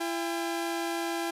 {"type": "tone pair together", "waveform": "sawtooth", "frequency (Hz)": [337.1, 804.1], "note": ["E4", "G5"], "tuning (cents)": [39, 44], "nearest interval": "octave + minor third", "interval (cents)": 1505, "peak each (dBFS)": [-27, -31], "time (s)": [0, 1.31], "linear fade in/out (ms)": 10, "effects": ["resampled to 32000 Hz"]}